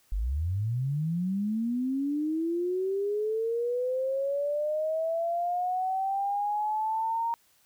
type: linear sweep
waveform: sine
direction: up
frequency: 43.65 to 932.3 Hz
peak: -26 dBFS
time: 0.12-7.34 s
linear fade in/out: 0 ms
effects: white hiss -65 dBFS RMS until 7.65 s